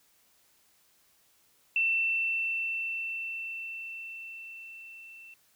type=tone with level ramp; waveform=sine; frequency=2683 Hz; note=E7; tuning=30 cents sharp; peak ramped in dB=-23 to -47 dBFS; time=1.76-5.34 s; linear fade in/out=2 ms; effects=white hiss -66 dBFS RMS until 5.55 s